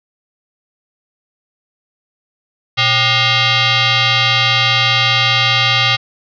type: tone with frequency modulation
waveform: sine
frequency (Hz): 545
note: C#5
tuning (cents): -29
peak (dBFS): -10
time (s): 2.77-5.97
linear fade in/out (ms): 20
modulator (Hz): 665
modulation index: 5.8
effects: none